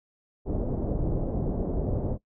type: low-pass noise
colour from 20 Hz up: pink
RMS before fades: -28 dBFS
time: 0.45-2.18 s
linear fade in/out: 50 ms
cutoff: 580 Hz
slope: 24 dB/octave
effects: noise-tail reverb RT60 0.1 s tail -19 dB re dry